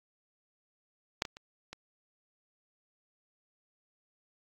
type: clicks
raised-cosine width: 0.2 ms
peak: -10 / -21 / -29 / -25 dBFS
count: 4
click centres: 1.221 / 1.252 / 1.369 / 1.73 s
effects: AAC 64 kbps